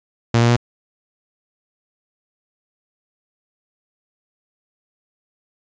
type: tone with pitch steps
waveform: sawtooth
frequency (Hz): 116.54 / 118.3 / 120.09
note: A#2 / A#2 / B2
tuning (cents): 0 / +26 / -48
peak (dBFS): -8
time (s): 0.34-0.565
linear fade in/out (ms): 5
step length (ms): 75
effects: resampled to 16000 Hz